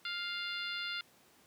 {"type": "harmonic tone with a mistuned harmonic", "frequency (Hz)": 700, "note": "F5", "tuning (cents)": 4, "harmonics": [2, 3, 4, 5, 6, 7], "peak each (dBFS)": [-41, -44, -43, -43, -45, -49], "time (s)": [0.05, 1.01], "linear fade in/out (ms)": 2, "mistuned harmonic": 7, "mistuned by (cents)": -20, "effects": ["pink hiss -64 dBFS RMS until 1.46 s", "high-pass 150 Hz 12 dB/octave"]}